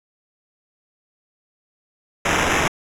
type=noise with sample-and-hold; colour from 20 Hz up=blue; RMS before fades=-19 dBFS; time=2.25-2.68 s; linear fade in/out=5 ms; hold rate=4410 Hz; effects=low-pass 9000 Hz 12 dB/octave